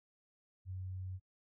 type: tone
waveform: sine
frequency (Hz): 93.1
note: F#2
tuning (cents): +11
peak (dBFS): -40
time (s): 0.65-1.2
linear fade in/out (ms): 50
effects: noise-tail reverb RT60 0.1 s tail -26 dB re dry